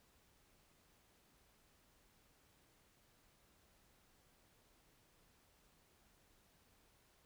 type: silence
effects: pink hiss -72 dBFS RMS until 7.25 s